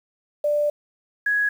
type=tone pair in turn; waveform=sine; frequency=590 / 1668.8 Hz; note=D5 / G#6; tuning=+8 / +8 cents; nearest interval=octave + tritone; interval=1800 cents; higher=second; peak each=-18 dBFS; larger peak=neither; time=0.44-0.7 / 1.26-1.49 s; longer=first; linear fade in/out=5 ms; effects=8-bit